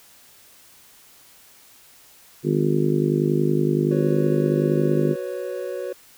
harmonic tone, 50.7 Hz, G#1, 41 cents flat, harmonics 3 / 4 / 5 / 6 / 7 / 8 / 9, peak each -22 / -29 / -25 / -32 / -22 / -27 / -34 dBFS, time 2.43-5.16 s, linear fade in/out 50 ms
triangle chord, F# suspended fourth, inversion none, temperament just, 370 / 493.3 / 555 Hz, F#4 / B4 / C#5, 0 / -2 / +2 cents, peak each -29 dBFS, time 3.91-5.93 s, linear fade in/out 5 ms
effects white hiss -51 dBFS RMS until 6.17 s

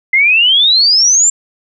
sine exponential sweep, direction up, 2050 to 7459 Hz, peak -6 dBFS, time 0.13-1.3 s, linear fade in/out 5 ms, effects none

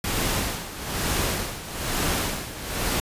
pink noise with tremolo, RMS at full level -24 dBFS, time 0.04-3 s, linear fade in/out 2 ms, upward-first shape sine, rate 1.1 Hz, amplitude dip 75%, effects resampled to 32000 Hz

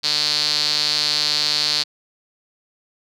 sawtooth tone with band-pass filter, 149.3 Hz, D3, 29 cents sharp, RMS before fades -20 dBFS, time 0.03-1.84 s, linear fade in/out 20 ms, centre 4400 Hz, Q 7.3, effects none

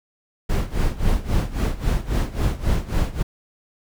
brown noise with tremolo, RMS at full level -18 dBFS, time 0.49-3.23 s, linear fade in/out 10 ms, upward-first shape sine, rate 3.7 Hz, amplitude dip 85%, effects none

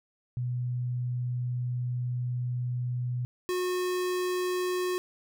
sine / square tone pair in turn, 123.47 / 363.2 Hz, B2 / F#4, 0 / -32 cents, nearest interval octave + perfect fifth, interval 1868 cents, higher second, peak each -28 dBFS, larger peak neither, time 0.37-3.25 / 3.49-4.98 s, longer first, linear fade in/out 0 ms, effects none

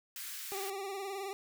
white high-pass noise, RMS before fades -43 dBFS, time 0.16-0.7 s, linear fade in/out 2 ms, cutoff 1400 Hz, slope 24 dB/octave
25% pulse tone with vibrato, 392 Hz, G4, in tune, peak -34 dBFS, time 0.52-1.33 s, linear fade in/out 0 ms, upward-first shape sine, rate 19 Hz, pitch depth 55 cents each way
effects none

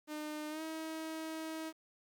sawtooth tone with pitch glide, 303.4 to 318.9 Hz, D#4 to D#4, -44 to +43 cents, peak -36 dBFS, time 0.07-1.73 s, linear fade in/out 50 ms, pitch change +87 cents, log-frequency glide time 0.49-0.62 s, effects 11-bit

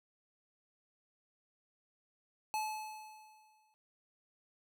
square tone with exponential decay, 862 Hz, A5, 36 cents flat, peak -33 dBFS, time 2.54-3.74 s, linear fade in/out 0 ms, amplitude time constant 260 ms, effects none

